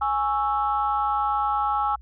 sine chord, C# minor, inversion second, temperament equal, 830.6 / 1108.7 / 1318.5 Hz, G#5 / C#6 / E6, 0 / 0 / 0 cents, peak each -23 / -28 / -25 dBFS, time 0.01-1.96 s, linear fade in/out 10 ms, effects tanh soft clip ceiling -12 dBFS + added 60 Hz sine -43 dBFS peak until 2.01 s

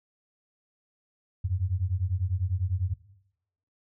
sine beating tone pair, 87.31 / 97.31 Hz, F2 / G2, 0 / -12 cents, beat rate 10 Hz, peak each -28 dBFS, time 1.44-2.94 s, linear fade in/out 10 ms, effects noise-tail reverb RT60 0.8 s tail -19 dB re dry

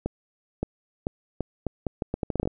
accelerating click train, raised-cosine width 2 ms, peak -13 dBFS, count 15, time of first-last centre 0.06-2.474 s, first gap 570 ms, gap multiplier 0.77, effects none

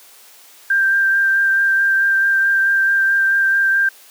sine tone with vibrato, 1581 Hz, G6, 14 cents sharp, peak -12 dBFS, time 0.7-3.89 s, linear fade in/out 5 ms, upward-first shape sine, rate 4.6 Hz, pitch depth 14 cents each way, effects white hiss -45 dBFS RMS until 4.1 s + high-pass 400 Hz 12 dB/octave

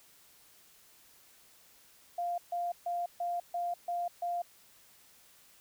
sine tone bursts, 698.5 Hz, F5, in tune, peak -31 dBFS, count 7, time 2.18-4.42 s, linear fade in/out 5 ms, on 200 ms, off 140 ms, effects white hiss -61 dBFS RMS until 5.6 s

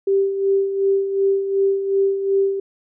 sine tone with tremolo, 392 Hz, G4, in tune, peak -13 dBFS, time 0.07-2.6 s, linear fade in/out 5 ms, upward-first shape sine, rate 2.7 Hz, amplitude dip 60%, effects none

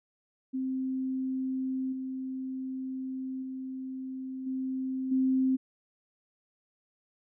sine tone with level steps, 261.6 Hz, C4, in tune, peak -29 / -33 / -35 / -30 / -23 dBFS, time 0.53-5.57 s, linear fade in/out 20 ms, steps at 1.92 / 3.42 / 4.46 / 5.11 s, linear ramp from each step 10 ms, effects none

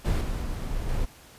brown noise with level steps, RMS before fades -23 / -28 / -30 / -27 dBFS, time 0.04-1.06 s, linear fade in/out 20 ms, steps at 0.21 / 0.42 / 0.89 s, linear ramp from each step 2 ms, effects pink hiss -51 dBFS RMS until 1.38 s + resampled to 32000 Hz

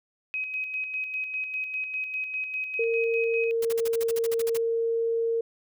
sine tone with tremolo, 2531 Hz, D#7, 29 cents sharp, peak -27 dBFS, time 0.34-3.51 s, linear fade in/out 0 ms, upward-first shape square, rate 5 Hz, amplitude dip 45%
sine tone, 458.9 Hz, A#4, 27 cents flat, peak -23 dBFS, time 2.79-5.41 s, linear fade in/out 5 ms
white noise bursts, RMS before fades -36 dBFS, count 13, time 3.62-4.575 s, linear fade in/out 5 ms, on 31 ms, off 46 ms
effects none

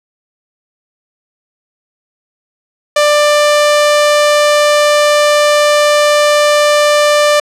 sawtooth tone, 592 Hz, D5, 14 cents sharp, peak -3 dBFS, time 2.96-7.4 s, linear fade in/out 5 ms, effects low-pass 9000 Hz 12 dB/octave

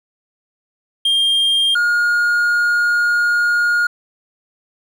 triangle tone pair in turn, 3206 / 1428.1 Hz, G7 / F6, +38 / +38 cents, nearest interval octave + major second, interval 1400 cents, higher first, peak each -11 dBFS, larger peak neither, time 1.05-1.75 / 1.75-3.87 s, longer second, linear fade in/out 5 ms, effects none

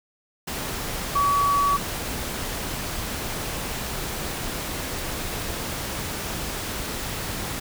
sine tone in noise, 1136 Hz, C#6, 42 cents sharp, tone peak -18 dBFS, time 1.15-1.77 s, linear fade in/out 10 ms, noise pink, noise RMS -30 dBFS, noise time 0.47-7.6 s, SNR +9 dB, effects none

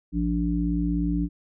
harmonic tone, 58.27 Hz, A#1, in tune, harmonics 1 / 3 / 5, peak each -27 / -26 / -26 dBFS, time 0.12-1.29 s, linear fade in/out 50 ms, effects none

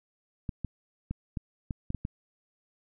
clicks, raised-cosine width 5 ms, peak -20 dBFS, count 8, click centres 0.492 / 0.647 / 1.11 / 1.372 / 1.708 / 1.904 / 1.947 / 2.051 s, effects none

